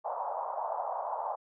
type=band-pass noise; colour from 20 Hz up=white; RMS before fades=-35 dBFS; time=0.04-1.36 s; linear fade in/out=20 ms; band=590 to 1000 Hz; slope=48 dB/octave; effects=none